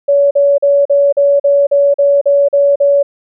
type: tone bursts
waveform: sine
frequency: 566 Hz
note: C#5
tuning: 36 cents sharp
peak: -6 dBFS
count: 11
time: 0.08-3.03 s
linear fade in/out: 10 ms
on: 230 ms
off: 42 ms
effects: none